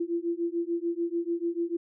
sine beating tone pair, 337.1 / 343.9 Hz, E4 / F4, +39 / -27 cents, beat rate 6.8 Hz, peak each -30 dBFS, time 0-1.77 s, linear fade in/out 10 ms, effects none

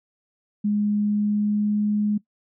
sine tone with pitch glide, 207.7 to 209 Hz, G#3 to G#3, 0 to +11 cents, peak -19 dBFS, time 0.64-2.18 s, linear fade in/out 10 ms, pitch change +11 cents, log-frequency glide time 0.98-1.82 s, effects noise-tail reverb RT60 0.1 s tail -19 dB re dry

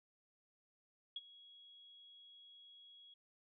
sine tone with ADSR envelope, 3323 Hz, G#7, in tune, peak -39 dBFS, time 1.16-3.14 s, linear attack 4 ms, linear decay 33 ms, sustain -19 dB, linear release 4 ms, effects none

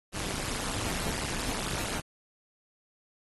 pink noise with amplitude modulation, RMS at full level -29 dBFS, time 0.12-2.02 s, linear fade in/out 50 ms, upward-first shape sine, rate 208 Hz, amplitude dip 95%, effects AAC 32 kbps

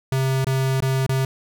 square tone with dropouts, 132.8 Hz, C3, 26 cents sharp, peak -19 dBFS, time 0.12-1.25 s, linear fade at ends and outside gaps 2 ms, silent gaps 0.445-0.468 / 0.805-0.823 / 1.065-1.092 s, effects none

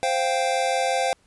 square chord, C suspended fourth, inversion none, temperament equal, 523.3 / 698.5 / 784 Hz, C5 / F5 / G5, 0 / 0 / 0 cents, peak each -26 dBFS, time 0.03-1.13 s, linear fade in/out 0 ms, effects pink hiss -62 dBFS RMS until 1.26 s + resampled to 24000 Hz

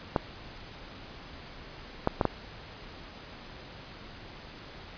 clicks, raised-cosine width 1 ms, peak -9 dBFS, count 4, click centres 0.162 / 2.074 / 2.212 / 2.253 s, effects pink hiss -46 dBFS RMS until 4.97 s + resampled to 11025 Hz

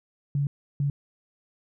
sine tone bursts at uneven times, 142 Hz, C#3, 42 cents sharp, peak -22 dBFS, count 2, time 0.35-0.47 / 0.8-0.9 s, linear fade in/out 2 ms, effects none

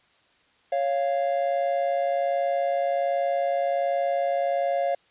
triangle tone pair together, 554.4 / 695.7 Hz, C#5 / F5, 0 / -7 cents, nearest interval major third, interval 393 cents, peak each -23 dBFS, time 0.72-4.95 s, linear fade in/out 5 ms, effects white hiss -62 dBFS RMS until 5.1 s + resampled to 8000 Hz

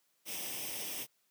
white noise with comb filter, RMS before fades -40 dBFS, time 0.25-1.07 s, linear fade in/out 50 ms, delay 0.35 ms, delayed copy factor +0.65, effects white hiss -75 dBFS RMS until 1.3 s + high-pass 150 Hz 12 dB/octave

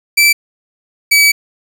sawtooth tone pair in turn, 2325 / 2286 Hz, D7 / D7, -18 / -47 cents, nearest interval unison, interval 29 cents, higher first, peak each -3 dBFS, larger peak neither, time 0.17-0.33 / 1.11-1.32 s, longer second, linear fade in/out 10 ms, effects 7-bit

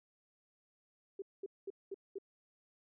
sine tone bursts, 392 Hz, G4, in tune, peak -39 dBFS, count 5, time 1.19-2.185 s, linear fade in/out 5 ms, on 31 ms, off 210 ms, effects none

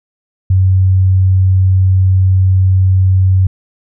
sine tone, 94 Hz, F#2, 28 cents sharp, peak -6 dBFS, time 0.5-3.47 s, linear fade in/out 5 ms, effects none

